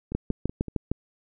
two click trains, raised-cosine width 3 ms, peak -12 / -22 dBFS, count 6 / 4, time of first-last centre 0.15-0.916 / 0.12-0.683 s, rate 6.53 / 5.33 Hz, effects none

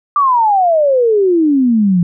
sine exponential sweep, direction down, 1190 to 168.8 Hz, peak -8 dBFS, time 0.16-2.03 s, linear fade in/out 2 ms, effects none

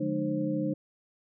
sine tone cluster, 148.2 / 179.5 / 211.5 / 303.3 / 529 Hz, D3 / F3 / G#3 / D#4 / C5, +16 / +48 / +32 / -44 / +19 cents, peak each -35 / -36 / -34 / -30 / -35 dBFS, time 0-0.74 s, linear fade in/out 10 ms, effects none

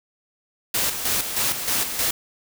white noise with tremolo, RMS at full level -22 dBFS, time 0.74-2.11 s, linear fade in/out 5 ms, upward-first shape square, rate 3.2 Hz, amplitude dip 55%, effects none

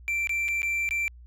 triangle tone with dropouts, 2349 Hz, D7, in tune, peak -23 dBFS, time 0.08-1.08 s, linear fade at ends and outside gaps 0 ms, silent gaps 0.272-0.294 / 0.482-0.486 / 0.619-0.63 / 0.89-0.909 s, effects added 60 Hz sine -45 dBFS peak until 1.26 s

